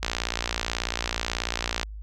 click train, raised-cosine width 0.2 ms, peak -8 dBFS, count 106, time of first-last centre 0.03-1.831 s, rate 58.3 Hz, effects added 52 Hz sine -35 dBFS peak until 2.02 s

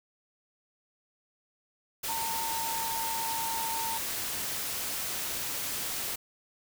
sine tone in noise, 908 Hz, A#5, 46 cents flat, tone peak -33 dBFS, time 2.08-3.98 s, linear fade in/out 10 ms, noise white, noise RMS -34 dBFS, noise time 2.03-6.16 s, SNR -2 dB, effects none

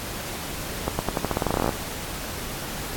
accelerating click train, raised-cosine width 1 ms, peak -8 dBFS, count 18, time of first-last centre 0.88-1.692 s, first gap 110 ms, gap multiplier 0.88, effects pink hiss -33 dBFS RMS until 2.96 s + AAC 64 kbps

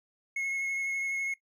triangle tone with vibrato, 2174 Hz, C#7, 34 cents flat, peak -28 dBFS, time 0.36-1.34 s, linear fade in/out 5 ms, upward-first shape triangle, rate 12 Hz, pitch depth 16 cents each way, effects noise-tail reverb RT60 0.1 s tail -17 dB re dry

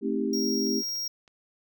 sine chord, A half-diminished seventh, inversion none, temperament just, 220 / 264 / 316.8 / 396 Hz, A3 / C4 / Eb4 / G4, 0 / +16 / +31 / +18 cents, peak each -30 / -30 / -32 / -30 dBFS, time 0.01-0.83 s, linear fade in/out 50 ms
square tone, 5600 Hz, F8, 4 cents sharp, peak -30 dBFS, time 0.33-1.08 s, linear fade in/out 5 ms
clicks, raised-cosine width 0.2 ms, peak -37 dBFS, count 6, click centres 0.668 / 0.834 / 0.888 / 0.958 / 1.064 / 1.278 s
effects none

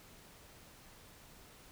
silence, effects pink hiss -58 dBFS RMS until 1.71 s

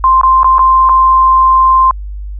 sine tone with dropouts, 1046.5 Hz, C6, in tune, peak -4 dBFS, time 0.04-1.91 s, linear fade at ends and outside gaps 1 ms, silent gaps 0.213-0.233 / 0.432-0.444 / 0.583-0.592 / 0.89-0.894 s, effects added 50 Hz sine -20 dBFS peak until 2.39 s

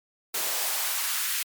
white noise with high-pass filter sweep, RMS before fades -28 dBFS, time 0.34-1.43 s, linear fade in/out 5 ms, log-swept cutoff 400 to 1900 Hz, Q 1.2, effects MP3 96 kbps

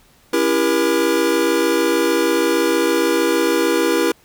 square chord, C# diminished seventh, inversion none, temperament just, 277.2 / 332.6 / 399.1 / 479 Hz, C#4 / E4 / G4 / Bb4, 0 / +16 / +31 / +47 cents, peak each -25 / -19 / -22 / -20 dBFS, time 0.33-4.12 s, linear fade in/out 5 ms, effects pink hiss -53 dBFS RMS until 4.24 s

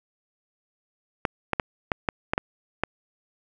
clicks, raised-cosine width 0.5 ms, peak -7 dBFS, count 8, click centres 1.252 / 1.533 / 1.598 / 1.918 / 2.088 / 2.335 / 2.379 / 2.836 s, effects none

